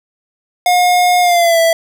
square tone with pitch glide, 717 to 661.3 Hz, F5 to E5, +45 to +5 cents, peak -9 dBFS, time 0.66-1.73 s, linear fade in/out 2 ms, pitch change -140 cents, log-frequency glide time 1.21-1.59 s, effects none

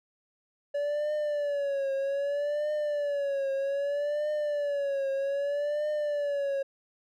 triangle tone with vibrato, 572 Hz, D5, 46 cents flat, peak -25 dBFS, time 0.74-6.63 s, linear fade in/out 10 ms, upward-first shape triangle, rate 0.63 Hz, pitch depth 98 cents each way, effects none

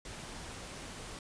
pink noise, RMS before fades -45 dBFS, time 0.05-1.19 s, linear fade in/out 2 ms, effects resampled to 22050 Hz

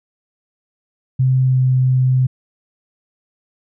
sine tone with pitch glide, 130 to 128.88 Hz, C3 to C3, -11 to -26 cents, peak -11 dBFS, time 1.19-2.27 s, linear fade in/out 10 ms, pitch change -15 cents, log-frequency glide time 1.43-1.62 s, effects none

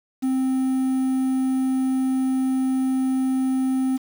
triangle tone with quantisation, 261.6 Hz, C4, in tune, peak -17 dBFS, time 0.22-3.98 s, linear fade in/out 20 ms, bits 7, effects none

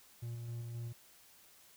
triangle tone with tremolo, 117.7 Hz, A#2, 17 cents sharp, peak -37 dBFS, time 0.22-0.93 s, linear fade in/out 10 ms, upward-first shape square, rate 3.8 Hz, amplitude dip 25%, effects white hiss -62 dBFS RMS until 1.76 s

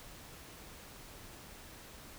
silence, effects pink hiss -52 dBFS RMS until 2.18 s

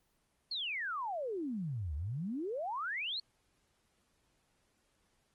sine exponential two-way sweep, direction down then up, 4435 to 69.3 to 4435 Hz, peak -35 dBFS, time 0.51-3.2 s, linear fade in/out 5 ms, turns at 1.95 s, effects pink hiss -75 dBFS RMS until 5.34 s + Opus 24 kbps

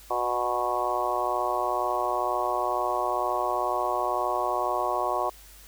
harmonic tone with a mistuned harmonic, 122.1 Hz, B2, 19 cents flat, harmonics 3 / 4 / 5 / 6 / 7 / 8 / 9, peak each -34 / -36 / -31 / -30 / -34 / -32 / -30 dBFS, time 0.1-5.3 s, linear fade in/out 10 ms, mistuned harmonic 4, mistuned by +33 cents, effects added 50 Hz sine -51 dBFS peak until 5.67 s + white hiss -51 dBFS RMS until 5.67 s

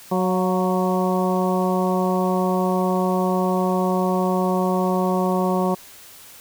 harmonic tone with a mistuned harmonic, 185 Hz, F#3, in tune, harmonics 1 / 2 / 3 / 4 / 5 / 6, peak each -21 / -24 / -26 / -27 / -28 / -29 dBFS, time 0.11-5.75 s, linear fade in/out 10 ms, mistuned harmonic 4, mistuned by -40 cents, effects white hiss -44 dBFS RMS until 6.4 s

